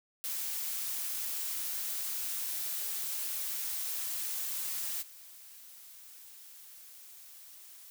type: noise with level steps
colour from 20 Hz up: blue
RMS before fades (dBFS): -36 / -52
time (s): 0.24-7.9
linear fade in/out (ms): 0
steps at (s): 5.01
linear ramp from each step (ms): 20
effects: none